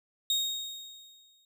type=tone with exponential decay; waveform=35% pulse; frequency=3729 Hz; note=A#7; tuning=in tune; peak=-22 dBFS; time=0.3-1.45 s; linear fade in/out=2 ms; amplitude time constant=250 ms; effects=none